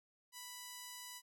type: tone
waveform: 5% pulse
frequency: 987.8 Hz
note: B5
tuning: in tune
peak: -36 dBFS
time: 0.32-1.22 s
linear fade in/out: 50 ms
effects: none